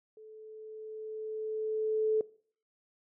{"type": "tone with level ramp", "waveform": "sine", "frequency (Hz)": 434.9, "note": "A4", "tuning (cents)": -20, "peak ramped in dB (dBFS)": [-49, -24], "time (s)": [0.17, 2.21], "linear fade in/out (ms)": 2, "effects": ["noise-tail reverb RT60 0.5 s tail -21 dB re dry"]}